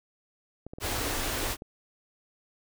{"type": "clicks", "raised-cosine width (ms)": 2, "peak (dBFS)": -27, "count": 8, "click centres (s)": [0.666, 0.735, 0.785, 0.985, 1.11, 1.279, 1.478, 1.621]}
{"type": "band-stop noise", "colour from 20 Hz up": "pink", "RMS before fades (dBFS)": -31, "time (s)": [0.8, 1.57], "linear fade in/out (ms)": 50, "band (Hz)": [120, 240], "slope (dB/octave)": 48}
{"effects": []}